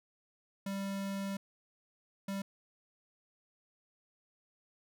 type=tone bursts at uneven times; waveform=square; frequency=196.5 Hz; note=G3; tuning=4 cents sharp; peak=-36 dBFS; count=2; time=0.66-1.37 / 2.28-2.42 s; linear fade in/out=5 ms; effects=none